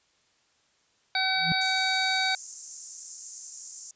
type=harmonic tone; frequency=759 Hz; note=F#5; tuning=44 cents sharp; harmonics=1 / 2 / 3 / 5 / 6; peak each=-30 / -30 / -30 / -30 / -30 dBFS; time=1.15-2.35 s; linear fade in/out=2 ms
type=tone with exponential growth; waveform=sine; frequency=167.2 Hz; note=E3; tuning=25 cents sharp; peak=-22 dBFS; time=1.35-1.52 s; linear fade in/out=0 ms; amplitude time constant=35 ms
type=high-pass noise; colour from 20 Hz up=pink; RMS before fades=-35 dBFS; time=1.61-3.91 s; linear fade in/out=2 ms; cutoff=6200 Hz; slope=48 dB/octave
effects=white hiss -67 dBFS RMS until 3.95 s + resampled to 16000 Hz